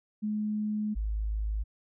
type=tone pair in turn; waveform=sine; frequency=211.9 / 52.98 Hz; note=G#3 / G#1; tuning=+35 / +35 cents; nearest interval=2 octaves; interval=2400 cents; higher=first; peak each=-28 dBFS; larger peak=neither; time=0.22-0.95 / 0.95-1.64 s; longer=first; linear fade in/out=20 ms; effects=none